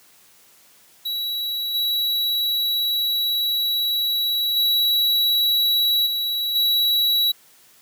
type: tone with level steps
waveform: square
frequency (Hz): 3906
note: B7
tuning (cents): -20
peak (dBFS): -24 / -20 / -17 / -22 / -17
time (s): 1.05-7.32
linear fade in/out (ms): 10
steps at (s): 1.74 / 4.56 / 6.06 / 6.55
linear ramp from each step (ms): 10
effects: white hiss -53 dBFS RMS until 7.81 s + high-pass 100 Hz 12 dB/octave